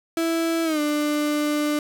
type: tone with pitch glide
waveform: 35% pulse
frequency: 330 to 297.4 Hz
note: E4 to D4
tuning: +2 to +22 cents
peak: -19 dBFS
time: 0.17-1.79 s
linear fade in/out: 2 ms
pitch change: -180 cents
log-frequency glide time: 0.64-0.8 s
effects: none